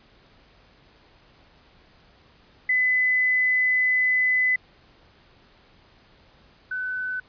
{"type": "tone pair in turn", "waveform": "sine", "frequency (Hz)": [2010, 1505.8], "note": ["B6", "F#6"], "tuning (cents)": [30, 30], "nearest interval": "perfect fourth", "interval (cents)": 500, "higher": "first", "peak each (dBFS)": [-18, -26], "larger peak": "first", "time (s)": [[2.69, 4.56], [6.71, 7.2]], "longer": "first", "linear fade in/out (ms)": 5, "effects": ["pink hiss -56 dBFS RMS until 7.28 s", "resampled to 11025 Hz"]}